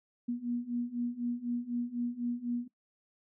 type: beating tone pair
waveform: sine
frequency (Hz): 238.5 / 242.5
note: A#3 / B3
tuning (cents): +40 / -31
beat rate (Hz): 4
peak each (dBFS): -36 / -34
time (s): 0.28-2.68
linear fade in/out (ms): 10
effects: noise-tail reverb RT60 0.1 s tail -19 dB re dry